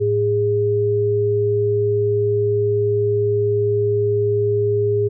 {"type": "tone pair together", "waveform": "sine", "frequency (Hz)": [108.6, 410], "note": ["A2", "G#4"], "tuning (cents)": [-22, -22], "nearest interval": "octave + major seventh", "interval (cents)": 2300, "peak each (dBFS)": [-21, -16], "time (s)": [0, 5.09], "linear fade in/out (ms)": 20, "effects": []}